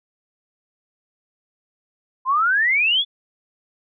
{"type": "exponential sweep", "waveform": "sine", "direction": "up", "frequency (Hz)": [1007, 3523], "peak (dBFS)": -15, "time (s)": [2.25, 3.05], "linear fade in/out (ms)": 50, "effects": []}